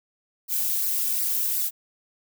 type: noise with flanger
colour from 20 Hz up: violet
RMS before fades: -25 dBFS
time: 0.48-1.71 s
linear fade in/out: 50 ms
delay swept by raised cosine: 0.29 to 2.79 ms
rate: 2.7 Hz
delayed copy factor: -0.6
effects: none